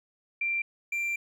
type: tone pair in turn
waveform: sine / triangle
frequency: 2363 / 2363 Hz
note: D7 / D7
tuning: +10 / +10 cents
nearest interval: unison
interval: 0 cents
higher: neither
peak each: -26 dBFS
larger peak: neither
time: 0.41-0.62 / 0.92-1.16 s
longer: second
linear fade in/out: 5 ms
effects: none

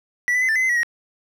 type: tone with pitch steps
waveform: triangle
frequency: 1956 / 1996 / 2041 / 1774 / 2032 / 2055 / 1929 / 1884 Hz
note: B6 / B6 / C7 / A6 / B6 / C7 / B6 / A#6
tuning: -17 / +18 / -44 / +14 / +49 / -32 / -41 / +18 cents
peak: -15 dBFS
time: 0.28-0.832 s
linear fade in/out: 0 ms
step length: 69 ms
effects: none

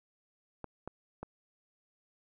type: clicks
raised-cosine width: 1 ms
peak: -26 dBFS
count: 3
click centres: 0.643 / 0.876 / 1.23 s
effects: none

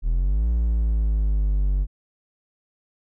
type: exponential two-way sweep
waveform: triangle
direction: up then down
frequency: 37.51 to 58.27 to 47.03 Hz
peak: -16 dBFS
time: 0.02-1.87 s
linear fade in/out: 50 ms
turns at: 0.49 s
effects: none

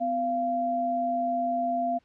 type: tone pair together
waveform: sine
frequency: 252.6 / 689.7 Hz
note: B3 / F5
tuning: +39 / -22 cents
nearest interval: octave + perfect fourth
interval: 1739 cents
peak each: -32 / -25 dBFS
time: 0-1.99 s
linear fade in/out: 20 ms
effects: pink hiss -67 dBFS RMS until 2.04 s + low-pass 4000 Hz 12 dB/octave

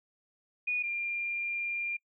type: tone pair in turn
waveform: sine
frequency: 2460 / 2394 Hz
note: D#7 / D7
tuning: -20 / +33 cents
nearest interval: unison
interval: 47 cents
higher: first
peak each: -27 / -31 dBFS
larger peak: first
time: 0.67-0.83 / 0.83-1.97 s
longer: second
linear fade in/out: 10 ms
effects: noise-tail reverb RT60 0.1 s tail -24 dB re dry

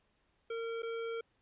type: tone with dropouts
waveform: square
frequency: 458.4 Hz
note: A#4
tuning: 29 cents flat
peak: -37 dBFS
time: 0.5-1.21 s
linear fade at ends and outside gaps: 5 ms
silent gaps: 0.822-0.83 s
effects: pink hiss -75 dBFS RMS until 1.41 s + resampled to 8000 Hz

